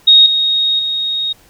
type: tone with level steps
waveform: sine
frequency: 3742 Hz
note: A#7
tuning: 6 cents sharp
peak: -3 / -11 / -15 dBFS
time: 0.07-1.33 s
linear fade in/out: 10 ms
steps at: 0.26 / 0.79 s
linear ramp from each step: 2 ms
effects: pink hiss -48 dBFS RMS until 1.49 s